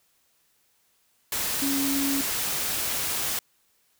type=tone in noise; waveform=sine; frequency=276.3 Hz; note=C#4; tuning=6 cents flat; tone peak=-25 dBFS; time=1.62-2.21 s; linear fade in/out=2 ms; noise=white; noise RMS=-28 dBFS; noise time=1.32-3.39 s; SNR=0 dB; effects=white hiss -67 dBFS RMS until 3.99 s